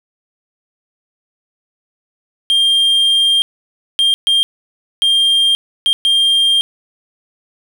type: tone bursts at uneven times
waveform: triangle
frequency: 3199 Hz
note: G7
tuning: 34 cents sharp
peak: -8 dBFS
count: 6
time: 2.5-3.42 / 3.99-4.14 / 4.27-4.43 / 5.02-5.55 / 5.86-5.93 / 6.05-6.61 s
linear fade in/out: 0 ms
effects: none